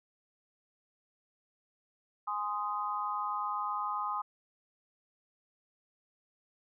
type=chord; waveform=sine; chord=Ab major; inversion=none; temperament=just; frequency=830.6 / 1038.3 / 1245.9 Hz; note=Ab5 / C6 / Eb6; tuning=0 / -14 / +2 cents; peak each=-38 / -36 / -35 dBFS; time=2.27-4.22 s; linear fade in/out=10 ms; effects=none